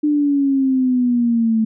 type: exponential sweep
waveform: sine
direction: down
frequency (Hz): 300.6 to 219.1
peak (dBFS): -13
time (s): 0.03-1.65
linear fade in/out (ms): 10
effects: none